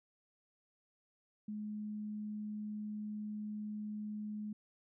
sine tone, 211.1 Hz, G#3, 29 cents sharp, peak -39 dBFS, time 1.48-4.53 s, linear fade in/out 5 ms, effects none

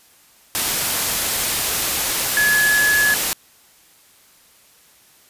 sine tone in noise, 1700 Hz, G#6, 40 cents sharp, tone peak -14 dBFS, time 2.37-3.14 s, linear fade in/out 0 ms, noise white, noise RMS -20 dBFS, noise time 0.55-3.33 s, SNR +3 dB, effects white hiss -52 dBFS RMS until 5.29 s + resampled to 32000 Hz

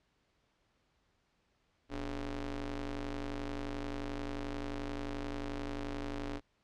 sawtooth ring-modulated tone, 131.3 Hz, C3, 6 cents sharp, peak -30 dBFS, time 1.89-6.41 s, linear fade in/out 50 ms, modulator 157 Hz, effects pink hiss -75 dBFS RMS until 6.63 s + low-pass 5000 Hz 12 dB/octave

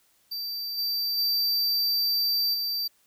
square tone with level steps, 4663 Hz, D8, 13 cents flat, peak -31 / -26 / -23 / -27 dBFS, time 0.31-2.88 s, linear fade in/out 10 ms, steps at 0.77 / 1.17 / 2.53 s, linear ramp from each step 20 ms, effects white hiss -65 dBFS RMS until 3.06 s

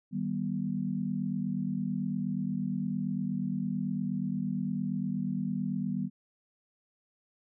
sine chord, Eb augmented, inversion none, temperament just, 155.56 / 194.45 / 243.1 Hz, Eb3 / G3 / B3, 0 / -14 / -27 cents, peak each -36 / -32 / -34 dBFS, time 0.11-6.1 s, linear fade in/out 50 ms, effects none

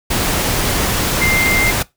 sine tone in noise, 2096 Hz, C7, 2 cents sharp, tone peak -14 dBFS, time 1.21-1.71 s, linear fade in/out 10 ms, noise pink, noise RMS -17 dBFS, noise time 0.1-1.83 s, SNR 0 dB, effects noise-tail reverb RT60 0.2 s tail -21 dB re dry

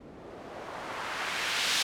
blue noise with low-pass filter sweep, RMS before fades -34 dBFS, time 0-1.83 s, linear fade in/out 10 ms, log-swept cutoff 280 to 4100 Hz, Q 0.95, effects none

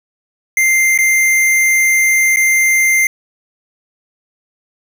square tone with dropouts, 2093 Hz, C7, in tune, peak -10 dBFS, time 0.57-3.07 s, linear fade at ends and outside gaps 2 ms, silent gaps 0.977-0.987 / 2.361-2.369 s, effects none

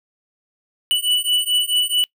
square beating tone pair, 2960 / 2964.6 Hz, F#7 / F#7, 0 / +3 cents, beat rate 4.6 Hz, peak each -20 dBFS, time 0.91-2.04 s, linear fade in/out 0 ms, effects noise-tail reverb RT60 0.1 s tail -24 dB re dry

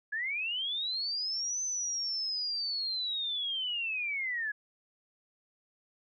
sine linear two-way sweep, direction up then down, 1661.2 to 6160 to 1661.2 Hz, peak -31 dBFS, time 0.12-4.52 s, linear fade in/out 10 ms, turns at 1.62 s, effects none

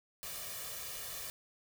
white noise with comb filter, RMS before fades -43 dBFS, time 0.23-1.3 s, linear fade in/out 0 ms, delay 1.7 ms, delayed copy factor +0.7, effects none

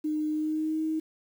sine tone with pitch glide, 306.2 to 315.7 Hz, D#4 to D#4, -28 to +25 cents, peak -26 dBFS, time 0.04-1 s, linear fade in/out 10 ms, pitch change +53 cents, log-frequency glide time 0.29-0.83 s, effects 9-bit

